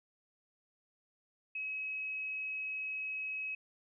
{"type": "tone", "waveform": "sine", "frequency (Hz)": 2557, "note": "D#7", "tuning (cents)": 47, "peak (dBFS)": -36, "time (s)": [1.55, 3.55], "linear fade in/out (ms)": 5, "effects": []}